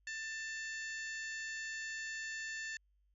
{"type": "harmonic tone", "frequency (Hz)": 888, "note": "A5", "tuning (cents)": 16, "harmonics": [2, 3, 4, 5, 6, 7, 8], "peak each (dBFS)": [-41, -50, -56, -53, -59, -56, -52], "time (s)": [0.07, 2.77], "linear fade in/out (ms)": 2, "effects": ["added 50 Hz sine -70 dBFS peak until 3.14 s"]}